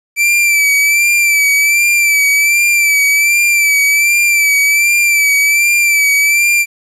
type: tone with vibrato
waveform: 45% pulse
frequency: 2327 Hz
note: D7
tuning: 17 cents flat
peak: -8 dBFS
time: 0.16-6.66 s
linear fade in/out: 50 ms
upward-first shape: sine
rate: 1.3 Hz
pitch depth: 45 cents each way
effects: resampled to 32000 Hz + 8-bit